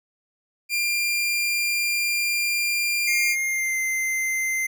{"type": "tone", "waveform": "sawtooth", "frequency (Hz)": 2392, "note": "D7", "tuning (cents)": 31, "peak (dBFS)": -18, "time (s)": [0.69, 3.36], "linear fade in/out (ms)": 50}
{"type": "tone with pitch glide", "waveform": "square", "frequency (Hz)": [2125, 2078], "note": ["C7", "C7"], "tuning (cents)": [26, -12], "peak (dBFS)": -23, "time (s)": [3.07, 4.67], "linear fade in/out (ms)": 10, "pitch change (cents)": -38, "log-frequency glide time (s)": [3.44, 3.78]}
{"effects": []}